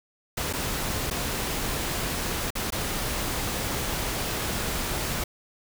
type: noise with dropouts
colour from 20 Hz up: pink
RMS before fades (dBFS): -29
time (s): 0.37-5.24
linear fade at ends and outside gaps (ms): 5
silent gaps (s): 0.529-0.534 / 1.102-1.109 / 2.505-2.553 / 2.705-2.722
effects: none